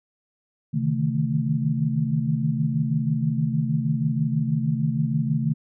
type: tone cluster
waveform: sine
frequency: 132.7 / 151.9 / 158.2 / 222.3 Hz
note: C3 / D#3 / D#3 / A3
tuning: +25 / -41 / +29 / +18 cents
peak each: -26 dBFS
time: 0.73-5.54 s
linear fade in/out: 20 ms
effects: none